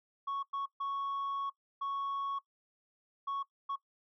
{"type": "tone bursts at uneven times", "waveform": "sine", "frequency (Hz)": 1108.7, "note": "C#6", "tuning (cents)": 0, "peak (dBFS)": -31, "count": 6, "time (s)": [[0.27, 0.43], [0.53, 0.66], [0.8, 1.5], [1.81, 2.39], [3.27, 3.43], [3.69, 3.76]], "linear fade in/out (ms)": 10, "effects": ["noise-tail reverb RT60 0.1 s tail -21 dB re dry", "tanh soft clip ceiling -32 dBFS"]}